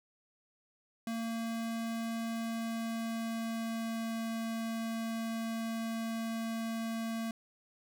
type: tone with pitch glide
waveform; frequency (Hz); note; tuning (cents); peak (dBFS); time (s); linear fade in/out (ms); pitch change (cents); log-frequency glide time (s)
square; 228.1 to 226.5; A#3 to A#3; -37 to -50; -35; 1.07-7.31; 2; -13; 2.24-4.23
effects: none